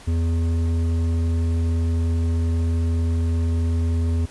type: tone with hard clipping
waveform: sine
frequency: 83.1 Hz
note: E2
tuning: 15 cents sharp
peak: -20 dBFS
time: 0.07-4.26 s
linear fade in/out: 10 ms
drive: 9 dB
effects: pink hiss -45 dBFS RMS until 4.3 s + resampled to 24000 Hz